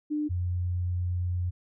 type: tone pair in turn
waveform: sine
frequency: 299.8 / 89.13 Hz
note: D4 / F2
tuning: +36 / +36 cents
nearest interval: octave + major sixth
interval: 2100 cents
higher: first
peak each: -26 / -26 dBFS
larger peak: neither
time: 0.1-0.29 / 0.29-1.51 s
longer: second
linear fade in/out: 20 ms
effects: none